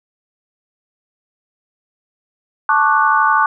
sine chord, D major seventh, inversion second, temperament equal with one note detuned, 880 / 1108.7 / 1180.8 / 1480 Hz, A5 / C#6 / D6 / F#6, 0 / 0 / +9 / 0 cents, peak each -16 dBFS, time 2.69-3.46 s, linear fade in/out 2 ms, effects none

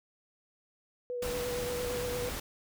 sine tone with vibrato, 490 Hz, B4, 14 cents flat, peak -33 dBFS, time 1.1-2.29 s, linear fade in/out 0 ms, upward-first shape sine, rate 8.7 Hz, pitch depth 18 cents each way
pink noise, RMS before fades -38 dBFS, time 1.22-2.4 s, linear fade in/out 5 ms
effects none

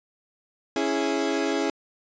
30% pulse chord, C# minor, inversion none, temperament equal, 277.2 / 329.6 / 415.3 Hz, C#4 / E4 / G#4, 0 / 0 / 0 cents, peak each -25 dBFS, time 0.76-1.7 s, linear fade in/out 2 ms, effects resampled to 16000 Hz

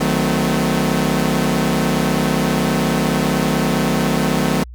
sawtooth chord, D# diminished seventh, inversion none, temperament equal with one note detuned, 155.56 / 185 / 220 / 255.9 Hz, D#3 / F#3 / A3 / C4, 0 / 0 / 0 / -38 cents, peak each -17 dBFS, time 0-4.64 s, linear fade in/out 10 ms, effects added 60 Hz sine -32 dBFS peak until 4.74 s

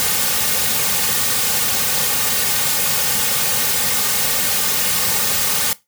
white noise with comb filter, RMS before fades -18 dBFS, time 0-5.73 s, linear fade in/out 0 ms, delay 3 ms, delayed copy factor -0.9, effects noise-tail reverb RT60 0.2 s tail -18 dB re dry

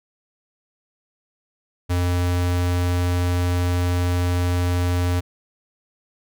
square tone, 88.7 Hz, F2, 27 cents sharp, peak -19 dBFS, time 1.89-5.21 s, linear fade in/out 20 ms, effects none

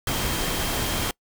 sine tone in noise, 3182 Hz, G7, 25 cents sharp, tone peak -36 dBFS, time 0.07-1.11 s, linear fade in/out 2 ms, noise pink, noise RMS -26 dBFS, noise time 0.07-1.11 s, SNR -13 dB, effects noise-tail reverb RT60 0.1 s tail -25 dB re dry

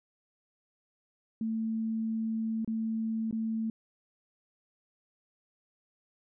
sine tone with dropouts, 222.9 Hz, A3, 23 cents sharp, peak -29 dBFS, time 1.41-3.7 s, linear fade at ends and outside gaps 2 ms, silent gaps 2.647-2.676 / 3.311-3.326 s, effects none

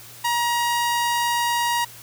sawtooth tone, 949 Hz, A#5, 31 cents sharp, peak -16 dBFS, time 0.24-1.85 s, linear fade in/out 10 ms, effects added 117 Hz sine -50 dBFS peak until 2.02 s + white hiss -43 dBFS RMS until 2.02 s

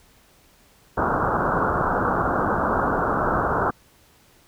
white low-pass noise, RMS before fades -22 dBFS, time 0.97-3.71 s, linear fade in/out 10 ms, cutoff 1500 Hz, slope 96 dB/octave, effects pink hiss -56 dBFS RMS until 4.47 s

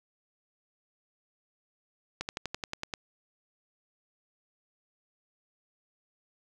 slowing click train, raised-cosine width 0.2 ms, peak -16 dBFS, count 9, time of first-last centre 2.21-2.938 s, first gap 79 ms, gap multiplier 1.04, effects none

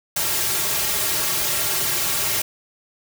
white noise with comb filter, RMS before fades -22 dBFS, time 0.16-2.42 s, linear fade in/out 5 ms, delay 4 ms, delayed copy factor -0.95, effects none

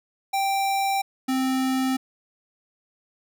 square tone pair in turn, 784 / 261.6 Hz, G5 / C4, 0 / 0 cents, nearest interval octave + perfect fifth, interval 1900 cents, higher first, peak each -22 dBFS, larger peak neither, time 0.33-1.02 / 1.28-1.97 s, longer neither, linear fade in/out 10 ms, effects none

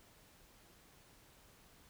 silence, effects pink hiss -64 dBFS RMS until 1.89 s

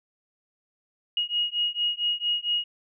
sine beating tone pair, 2880 / 2884.4 Hz, F#7 / F#7, -47 / -45 cents, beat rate 4.4 Hz, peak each -27 dBFS, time 1.17-2.64 s, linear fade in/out 2 ms, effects none

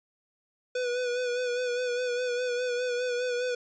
square tone with vibrato, 493.1 Hz, B4, 3 cents flat, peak -28 dBFS, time 0.75-3.55 s, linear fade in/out 5 ms, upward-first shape sine, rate 4.9 Hz, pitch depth 37 cents each way, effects resampled to 16000 Hz

